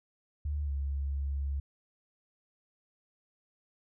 sine tone with pitch glide, 73.42 to 69.62 Hz, D2 to C#2, 0 to +8 cents, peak -30 dBFS, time 0.45-1.6 s, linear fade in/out 5 ms, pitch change -92 cents, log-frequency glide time 0.64-0.71 s, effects none

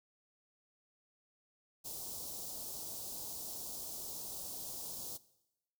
white band-stop noise, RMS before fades -44 dBFS, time 1.84-5.18 s, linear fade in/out 20 ms, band 870 to 4300 Hz, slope 24 dB/octave, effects noise-tail reverb RT60 0.9 s tail -19 dB re dry

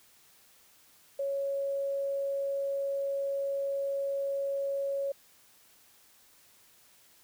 sine tone, 554.4 Hz, C#5, in tune, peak -29 dBFS, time 1.19-5.12 s, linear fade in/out 5 ms, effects white hiss -61 dBFS RMS until 7.23 s

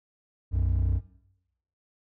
triangle tone pair together, 61.5 / 91.62 Hz, B1 / F#2, -7 / -17 cents, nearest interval perfect fifth, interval 690 cents, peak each -22 dBFS, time 0.51-1.01 s, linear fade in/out 50 ms, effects noise-tail reverb RT60 0.8 s tail -17 dB re dry + tanh soft clip ceiling -17 dBFS

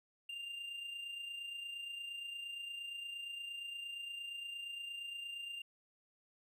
triangle tone with amplitude modulation, 2794 Hz, F7, in tune, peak -39 dBFS, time 0.29-5.62 s, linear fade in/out 5 ms, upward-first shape sine, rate 28.6 Hz, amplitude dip 45%, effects none

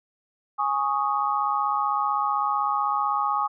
sine chord, Ab suspended fourth, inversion none, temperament equal, 830.6 / 1108.7 / 1244.5 Hz, Ab5 / Db6 / Eb6, 0 / 0 / 0 cents, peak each -26 dBFS, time 0.58-3.48 s, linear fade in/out 20 ms, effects none

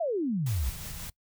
sine exponential sweep, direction down, 709 to 55.8 Hz, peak -26 dBFS, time 0-0.7 s, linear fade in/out 10 ms
white noise with tremolo, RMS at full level -41 dBFS, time 0.46-1.1 s, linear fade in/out 5 ms, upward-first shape sine, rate 5.6 Hz, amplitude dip 30%
pink low-pass noise, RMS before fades -42 dBFS, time 0.64-1.1 s, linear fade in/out 0 ms, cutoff 200 Hz, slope 48 dB/octave
effects noise-tail reverb RT60 0.1 s tail -23 dB re dry

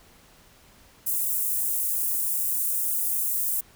white high-pass noise, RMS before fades -26 dBFS, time 1.06-3.61 s, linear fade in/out 10 ms, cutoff 9000 Hz, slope 24 dB/octave, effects pink hiss -55 dBFS RMS until 3.75 s

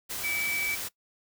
sine tone in noise, 2300 Hz, D7, 37 cents flat, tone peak -28 dBFS, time 0.23-0.76 s, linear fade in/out 20 ms, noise white, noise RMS -35 dBFS, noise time 0.09-0.89 s, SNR +4 dB, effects noise-tail reverb RT60 0.1 s tail -20 dB re dry

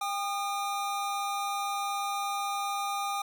square tone pair together, 799.4 / 1222 Hz, G5 / D#6, +34 / -32 cents, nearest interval perfect fifth, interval 734 cents, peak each -33 / -34 dBFS, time 0.01-3.22 s, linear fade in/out 5 ms, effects none

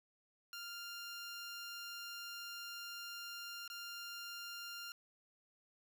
15% pulse tone with dropouts, 1396.9 Hz, F6, in tune, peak -39 dBFS, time 0.53-4.92 s, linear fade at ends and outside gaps 1 ms, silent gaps 3.678-3.7 s, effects none

